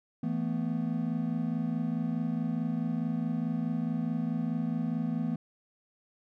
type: chord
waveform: triangle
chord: E suspended fourth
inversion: none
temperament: equal with one note detuned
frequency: 164.81 / 222.2 / 246.9 Hz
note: E3 / A3 / B3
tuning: 0 / +17 / 0 cents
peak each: -31 dBFS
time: 0.23-5.36 s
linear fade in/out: 5 ms
effects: none